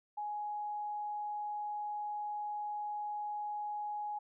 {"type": "tone", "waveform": "sine", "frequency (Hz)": 835, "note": "G#5", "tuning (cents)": 9, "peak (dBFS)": -36, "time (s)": [0.17, 4.19], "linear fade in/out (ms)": 10, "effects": []}